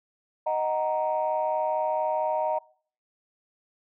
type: chord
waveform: sine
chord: D# minor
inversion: none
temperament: just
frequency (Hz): 622.3 / 746.7 / 933.4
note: D#5 / F#5 / A#5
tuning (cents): 0 / +16 / +2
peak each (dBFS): -26 / -30 / -27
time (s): 0.46-2.59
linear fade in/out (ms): 10
effects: noise-tail reverb RT60 0.5 s tail -24 dB re dry + tanh soft clip ceiling -16 dBFS